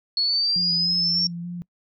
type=linear sweep; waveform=sine; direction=up; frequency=4343 to 5510 Hz; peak=-19 dBFS; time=0.17-1.27 s; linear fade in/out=2 ms
type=tone with vibrato; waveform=sine; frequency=173.3 Hz; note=F3; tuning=13 cents flat; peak=-29 dBFS; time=0.56-1.62 s; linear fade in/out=0 ms; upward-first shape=square; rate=3.4 Hz; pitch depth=19 cents each way
effects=noise-tail reverb RT60 0.1 s tail -24 dB re dry